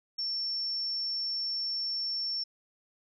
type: tone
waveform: sine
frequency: 5430 Hz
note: F8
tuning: 50 cents flat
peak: -30 dBFS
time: 0.18-2.44 s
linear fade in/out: 10 ms
effects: none